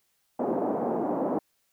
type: band-pass noise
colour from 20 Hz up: pink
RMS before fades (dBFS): -28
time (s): 0.39-1.39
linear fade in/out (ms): 5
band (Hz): 230 to 800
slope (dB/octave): 24
effects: white hiss -72 dBFS RMS until 1.72 s